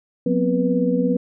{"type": "tone cluster", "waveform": "sine", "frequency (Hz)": [181.8, 241.9, 259.5, 488], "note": ["F#3", "B3", "C4", "B4"], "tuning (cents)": [-30, -36, -14, -21], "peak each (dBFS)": -22, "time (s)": [0.26, 1.17], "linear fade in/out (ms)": 5, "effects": []}